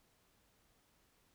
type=silence; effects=pink hiss -73 dBFS RMS until 1.34 s